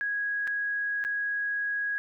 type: tone with dropouts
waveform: sine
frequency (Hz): 1656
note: G#6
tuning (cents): -5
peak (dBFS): -27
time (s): 0.01-1.98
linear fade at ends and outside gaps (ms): 0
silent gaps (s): 0.472-0.476 / 1.04-1.049
effects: none